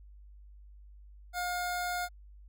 25% pulse tone, 713 Hz, F5, 36 cents sharp, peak -28 dBFS, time 1.33-2.09 s, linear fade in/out 50 ms, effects added 50 Hz sine -50 dBFS peak until 2.48 s

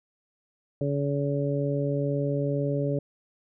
harmonic tone, 142.1 Hz, C#3, 43 cents sharp, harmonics 1 / 2 / 3 / 4, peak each -27 / -31 / -31 / -31 dBFS, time 0.81-2.99 s, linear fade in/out 2 ms, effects none

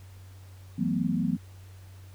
sine tone cluster, 166.3 / 187.8 / 225.9 / 251.1 Hz, E3 / F#3 / A3 / B3, +16 / +26 / +46 / +29 cents, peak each -30 dBFS, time 0.78-1.37 s, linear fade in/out 10 ms, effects added 94 Hz sine -45 dBFS peak until 2.14 s + pink hiss -58 dBFS RMS until 2.14 s

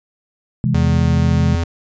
sine chord, C augmented, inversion none, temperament equal, 130.81 / 164.81 / 207.7 Hz, C3 / E3 / G#3, 0 / 0 / 0 cents, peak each -16 / -19 / -19 dBFS, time 0.64-1.55 s, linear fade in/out 0 ms
square tone with pitch glide, 83.7 to 84.23 Hz, E2 to E2, +27 to +38 cents, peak -17 dBFS, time 0.74-1.64 s, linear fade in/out 5 ms, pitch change +11 cents, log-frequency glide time 1.19-1.49 s
effects resampled to 16000 Hz

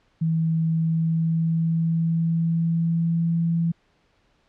sine tone with pitch glide, 162.2 to 167.15 Hz, E3 to E3, -28 to +24 cents, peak -19 dBFS, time 0.21-3.72 s, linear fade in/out 10 ms, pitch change +52 cents, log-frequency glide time 0.63-3.34 s, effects pink hiss -64 dBFS RMS until 4.48 s + low-pass 4000 Hz 12 dB/octave

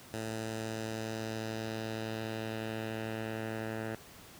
10% pulse tone with low-pass filter sweep, 110.9 Hz, A2, 14 cents sharp, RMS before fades -38 dBFS, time 0.14-3.95 s, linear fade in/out 0 ms, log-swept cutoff 9900 to 1900 Hz, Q 1.3, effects pink hiss -53 dBFS RMS until 4.39 s + high-pass 60 Hz 12 dB/octave

